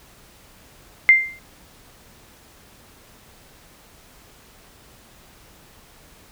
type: tone with exponential decay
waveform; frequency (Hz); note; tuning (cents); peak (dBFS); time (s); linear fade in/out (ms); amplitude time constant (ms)
sine; 2093; C7; 0; -5; 1.09-1.39; 0; 65
effects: pink hiss -50 dBFS RMS until 6.31 s